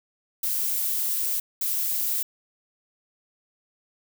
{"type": "noise bursts at uneven times", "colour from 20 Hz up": "violet", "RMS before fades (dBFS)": -26, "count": 2, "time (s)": [[0.43, 1.4], [1.61, 2.23]], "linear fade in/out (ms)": 5, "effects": []}